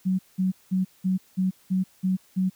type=tone bursts; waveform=sine; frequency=186.9 Hz; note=F#3; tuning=18 cents sharp; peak=-20 dBFS; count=8; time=0.05-2.5 s; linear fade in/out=20 ms; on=140 ms; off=190 ms; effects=white hiss -59 dBFS RMS until 2.55 s